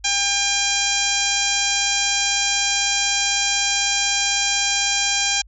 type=harmonic tone; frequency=802 Hz; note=G5; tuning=39 cents sharp; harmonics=1 / 2 / 3 / 4 / 5 / 6 / 7 / 8 / 9; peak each=-29 / -29 / -25 / -25 / -27 / -29 / -25 / -27 / -26 dBFS; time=0.04-5.42 s; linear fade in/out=10 ms; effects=added 50 Hz sine -44 dBFS peak until 5.47 s